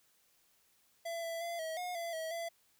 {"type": "tone with pitch steps", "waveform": "square", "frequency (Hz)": [672, 665, 682, 642, 719, 677, 643, 674], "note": ["E5", "E5", "F5", "E5", "F#5", "E5", "E5", "E5"], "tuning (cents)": [33, 15, -41, -46, -50, 46, -43, 38], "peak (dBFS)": -38, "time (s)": [1.05, 2.49], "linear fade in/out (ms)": 10, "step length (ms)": 180, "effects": ["white hiss -71 dBFS RMS until 2.79 s"]}